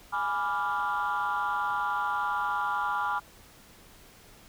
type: chord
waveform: sine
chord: G# diminished seventh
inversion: none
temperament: equal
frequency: 830.6 / 987.8 / 1174.7 / 1396.9 Hz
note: G#5 / B5 / D6 / F6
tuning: 0 / 0 / 0 / 0 cents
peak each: -31 dBFS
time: 0.12-3.2 s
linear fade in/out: 20 ms
effects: tanh soft clip ceiling -21 dBFS + pink hiss -54 dBFS RMS until 4.48 s